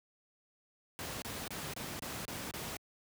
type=noise bursts; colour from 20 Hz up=pink; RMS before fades=-41 dBFS; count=7; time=0.99-2.768 s; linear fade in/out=0 ms; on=230 ms; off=28 ms; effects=high-pass 80 Hz 12 dB/octave